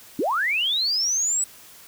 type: linear sweep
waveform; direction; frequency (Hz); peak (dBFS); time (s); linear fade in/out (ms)
sine; up; 233.1 to 7990; -20; 0.19-1.44; 2
effects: white hiss -47 dBFS RMS until 1.87 s